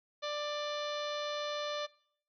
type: harmonic tone with a mistuned harmonic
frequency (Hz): 591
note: D5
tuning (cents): +11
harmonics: 1 / 2 / 3 / 4 / 5 / 6 / 7 / 8 / 9 / 10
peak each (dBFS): -37 / -41 / -47 / -48 / -48 / -43 / -46 / -56 / -56 / -55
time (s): 0.22-1.87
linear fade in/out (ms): 20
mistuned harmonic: 9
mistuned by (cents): -28
effects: noise-tail reverb RT60 0.6 s tail -22 dB re dry